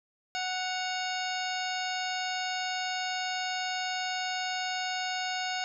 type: harmonic tone with a mistuned harmonic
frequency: 740 Hz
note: F#5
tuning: in tune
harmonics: 1 / 2 / 3 / 4 / 5 / 6 / 7 / 9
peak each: -34 / -37 / -39 / -40 / -41 / -42 / -42 / -44 dBFS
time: 0.35-5.64 s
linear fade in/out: 0 ms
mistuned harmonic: 4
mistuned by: -79 cents
effects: none